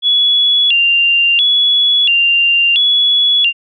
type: tone with vibrato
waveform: sine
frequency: 3072 Hz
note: G7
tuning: 36 cents flat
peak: -8 dBFS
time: 0.02-3.53 s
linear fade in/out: 50 ms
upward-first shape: square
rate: 0.73 Hz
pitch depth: 170 cents each way
effects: none